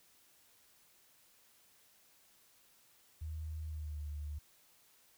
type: tone with pitch glide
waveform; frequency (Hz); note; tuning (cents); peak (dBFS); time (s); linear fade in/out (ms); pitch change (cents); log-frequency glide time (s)
sine; 78.4 to 74; D#2 to D2; +14 to +14; -39; 3.21-4.39; 10; -100; 3.66-4
effects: white hiss -67 dBFS RMS until 5.17 s